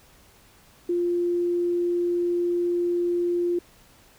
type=tone; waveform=sine; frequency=349.2 Hz; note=F4; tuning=in tune; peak=-21 dBFS; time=0.89-3.59 s; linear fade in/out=5 ms; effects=pink hiss -55 dBFS RMS until 4.18 s